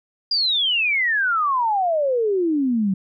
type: exponential sweep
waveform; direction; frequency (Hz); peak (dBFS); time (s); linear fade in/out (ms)
sine; down; 4906 to 185; -17; 0.31-2.94; 5
effects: none